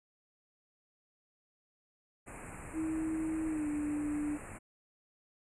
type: band-stop noise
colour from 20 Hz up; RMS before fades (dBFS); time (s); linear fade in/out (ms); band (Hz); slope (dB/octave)
pink; -46; 2.26-4.59; 20; 2600 to 7400; 96
type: tone with pitch glide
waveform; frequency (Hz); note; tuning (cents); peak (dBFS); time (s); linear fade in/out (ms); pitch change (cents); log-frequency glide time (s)
sine; 317.9 to 296.6; D#4 to D4; +37 to +17; -32; 2.73-4.39; 50; -120; 3.47-3.68
effects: resampled to 22050 Hz